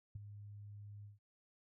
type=tone with ADSR envelope; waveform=sine; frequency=102.8 Hz; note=G#2; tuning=17 cents flat; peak=-40 dBFS; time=0.15-1.19 s; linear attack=7 ms; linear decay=17 ms; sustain=-9 dB; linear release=150 ms; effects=none